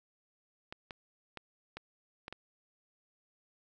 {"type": "clicks", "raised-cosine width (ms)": 0.3, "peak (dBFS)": -26, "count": 6, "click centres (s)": [0.725, 0.908, 1.373, 1.77, 2.281, 2.326], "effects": []}